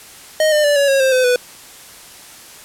square tone with pitch steps, 622.3 / 602.1 / 582.6 / 563.8 / 545.5 / 527.8 / 510.7 / 494.2 Hz, D#5 / D5 / D5 / C#5 / C#5 / C5 / C5 / B4, 0 / +43 / -14 / +29 / -28 / +15 / -42 / +1 cents, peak -12 dBFS, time 0.4-1.36 s, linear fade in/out 2 ms, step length 120 ms, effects white hiss -39 dBFS RMS until 2.64 s + low-pass 12000 Hz 12 dB/octave

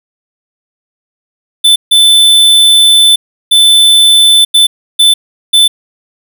square tone bursts at uneven times, 3520 Hz, A7, in tune, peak -3 dBFS, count 6, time 1.64-1.76 / 1.91-3.16 / 3.51-4.45 / 4.54-4.67 / 4.99-5.14 / 5.53-5.68 s, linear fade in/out 10 ms, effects none

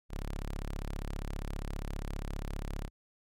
sawtooth tone, 34.97 Hz, C#1, 16 cents sharp, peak -31 dBFS, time 0.09-2.9 s, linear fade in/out 50 ms, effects MP3 64 kbps

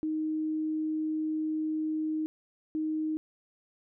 sine tone bursts at uneven times, 311.8 Hz, D#4, 4 cents sharp, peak -28 dBFS, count 2, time 0.03-2.26 / 2.75-3.17 s, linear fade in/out 0 ms, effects none

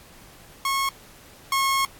sawtooth tone pair in turn, 1092 / 1086.9 Hz, C#6 / C#6, -26 / -34 cents, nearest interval unison, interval 8 cents, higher first, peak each -18 / -16 dBFS, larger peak second, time 0.65-0.89 / 1.52-1.85 s, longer second, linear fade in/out 2 ms, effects pink hiss -49 dBFS RMS until 1.99 s + AAC 64 kbps

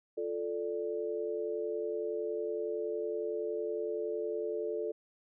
sine chord, D minor, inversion first, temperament equal, 349.2 / 440 / 587.3 Hz, F4 / A4 / D5, 0 / 0 / 0 cents, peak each -39 / -34 / -40 dBFS, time 0.17-4.92 s, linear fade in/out 10 ms, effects none

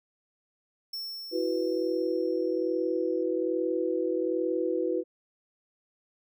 square tone with exponential decay, 5400 Hz, E8, 41 cents sharp, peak -33 dBFS, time 0.93-3.23 s, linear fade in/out 5 ms, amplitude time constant 500 ms
sine chord, E suspended second, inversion none, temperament just, 329.6 / 370.8 / 494.4 Hz, E4 / F#4 / B4, 0 / +4 / +2 cents, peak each -30 dBFS, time 1.31-5.04 s, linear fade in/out 50 ms
effects none

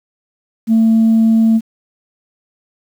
sine tone, 224.2 Hz, A3, 33 cents sharp, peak -6 dBFS, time 0.67-1.61 s, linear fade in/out 50 ms, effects tanh soft clip ceiling -5 dBFS + 7-bit

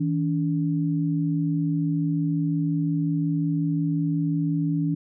sine tone pair together, 160.8 / 286.5 Hz, E3 / D4, -43 / -43 cents, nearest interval minor seventh, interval 1000 cents, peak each -23 / -25 dBFS, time 0-4.95 s, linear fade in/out 10 ms, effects none

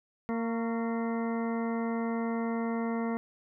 harmonic tone with a mistuned harmonic, 230 Hz, A#3, 23 cents flat, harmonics 1 / 2 / 3 / 4 / 5 / 6 / 8 / 9, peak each -30 / -36 / -40 / -42 / -44 / -46 / -48 / -49 dBFS, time 0.29-3.17 s, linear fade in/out 0 ms, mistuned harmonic 5, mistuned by -47 cents, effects none

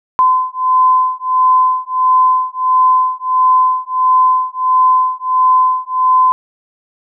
sine beating tone pair, 1022 / 1023.5 Hz, C6 / C6, -41 / -38 cents, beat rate 1.5 Hz, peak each -12 dBFS, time 0.19-6.32 s, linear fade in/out 0 ms, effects none

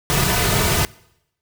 pink noise with comb filter, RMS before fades -18 dBFS, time 0.1-0.85 s, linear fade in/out 0 ms, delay 3.7 ms, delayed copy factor -0.65, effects noise-tail reverb RT60 0.8 s tail -23 dB re dry

